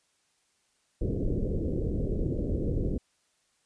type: low-pass noise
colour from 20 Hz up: pink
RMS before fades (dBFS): -29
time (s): 1.01-2.98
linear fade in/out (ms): 5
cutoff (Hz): 510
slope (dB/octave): 48
effects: white hiss -71 dBFS RMS until 3.65 s + resampled to 22050 Hz